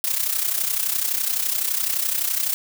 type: noise with amplitude modulation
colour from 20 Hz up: blue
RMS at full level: -20 dBFS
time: 0.04-2.54 s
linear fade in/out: 0 ms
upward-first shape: sine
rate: 31.8 Hz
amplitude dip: 70%
effects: none